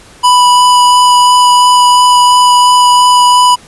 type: tone with vibrato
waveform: square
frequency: 987.8 Hz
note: B5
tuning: in tune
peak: -4 dBFS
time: 0.23-3.56 s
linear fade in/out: 20 ms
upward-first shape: sine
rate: 2.9 Hz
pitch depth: 8 cents each way
effects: pink hiss -38 dBFS RMS until 3.67 s + resampled to 24000 Hz